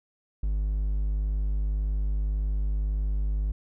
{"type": "tone", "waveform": "triangle", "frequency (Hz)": 50.9, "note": "G#1", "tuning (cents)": -34, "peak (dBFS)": -22, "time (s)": [0.43, 3.52], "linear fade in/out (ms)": 5, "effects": []}